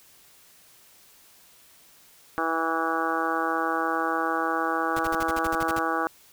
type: harmonic tone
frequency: 163.2 Hz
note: E3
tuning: 17 cents flat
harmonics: 2 / 3 / 4 / 5 / 6 / 7 / 8 / 9 / 10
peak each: -31 / -33 / -35 / -30 / -39 / -29 / -34 / -31 / -40 dBFS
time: 2.38-6.07 s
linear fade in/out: 0 ms
type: noise bursts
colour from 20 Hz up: pink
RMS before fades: -34 dBFS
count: 11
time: 4.96-5.793 s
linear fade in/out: 5 ms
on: 33 ms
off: 47 ms
effects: white hiss -55 dBFS RMS until 6.32 s